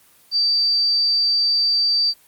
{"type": "tone", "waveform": "sine", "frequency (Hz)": 4649, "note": "D8", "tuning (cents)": -18, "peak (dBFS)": -15, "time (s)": [0.31, 2.14], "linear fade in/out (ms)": 50, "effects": ["white hiss -53 dBFS RMS until 2.27 s", "Opus 24 kbps"]}